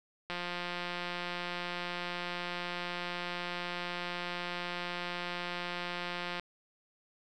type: click train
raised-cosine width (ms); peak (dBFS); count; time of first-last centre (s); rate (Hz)
0.3; -21; 1074; 0.3-6.397; 176
effects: none